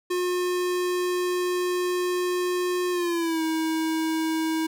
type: tone with pitch glide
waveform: square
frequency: 359.3 to 320.1 Hz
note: F4 to D#4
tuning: +49 to +49 cents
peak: -24 dBFS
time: 0.1-4.67 s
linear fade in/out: 10 ms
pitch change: -200 cents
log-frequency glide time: 2.91-3.42 s
effects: none